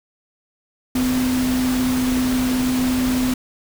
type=tone in noise; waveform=sine; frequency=254 Hz; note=B3; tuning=49 cents sharp; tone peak=-17 dBFS; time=0.95-3.34 s; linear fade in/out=5 ms; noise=pink; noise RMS=-27 dBFS; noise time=0.95-3.34 s; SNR=+7 dB; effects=none